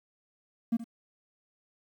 triangle tone with echo, 230.8 Hz, A#3, 17 cents flat, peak -20 dBFS, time 0.72-0.77 s, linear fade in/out 10 ms, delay 73 ms, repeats 1, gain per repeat -15 dB, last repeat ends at 0.843 s, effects tanh soft clip ceiling -19 dBFS + 10-bit

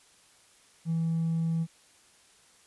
sine tone with hard clipping, 164.3 Hz, E3, 5 cents flat, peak -26 dBFS, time 0.85-1.67 s, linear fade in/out 50 ms, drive 1 dB, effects white hiss -60 dBFS RMS until 2.66 s + resampled to 24000 Hz

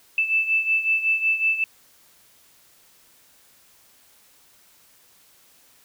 sine beating tone pair, 2637 / 2642.4 Hz, E7 / E7, 0 / +4 cents, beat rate 5.4 Hz, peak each -20 / -25 dBFS, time 0.18-1.64 s, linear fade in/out 2 ms, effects white hiss -56 dBFS RMS until 5.84 s

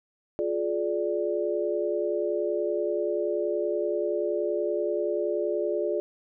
sine chord, D diminished, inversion first, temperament just, 352.4 / 422.9 / 587.3 Hz, F4 / Ab4 / D5, +16 / +31 / 0 cents, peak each -29 dBFS, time 0.39-6 s, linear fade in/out 0 ms, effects none

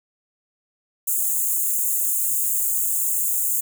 white high-pass noise, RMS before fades -22 dBFS, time 1.07-3.61 s, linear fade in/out 10 ms, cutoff 6700 Hz, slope 96 dB/octave, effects none

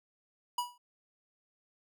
square tone with exponential decay, 974 Hz, B5, 24 cents flat, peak -28 dBFS, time 0.58-0.78 s, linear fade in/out 5 ms, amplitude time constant 43 ms, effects none

